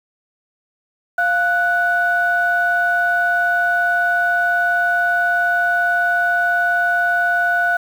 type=tone pair together; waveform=sine; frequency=698.5 / 1480 Hz; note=F5 / F#6; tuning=0 / 0 cents; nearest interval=octave + minor second; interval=1300 cents; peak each=-18 / -15 dBFS; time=1.18-7.77 s; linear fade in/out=5 ms; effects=tanh soft clip ceiling -7 dBFS + 7-bit